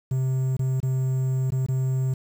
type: tone with dropouts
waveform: triangle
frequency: 130.81 Hz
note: C3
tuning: in tune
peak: -19 dBFS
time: 0.11-2.14 s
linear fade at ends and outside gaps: 5 ms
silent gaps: 0.568-0.592 / 0.803-0.829 / 1.505-1.52 / 1.664-1.685 s
effects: 8-bit